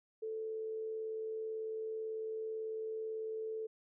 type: tone with amplitude modulation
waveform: sine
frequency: 440 Hz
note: A4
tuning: in tune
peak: -36 dBFS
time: 0.22-3.67 s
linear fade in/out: 10 ms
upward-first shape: sine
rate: 78.1 Hz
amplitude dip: 30%
effects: none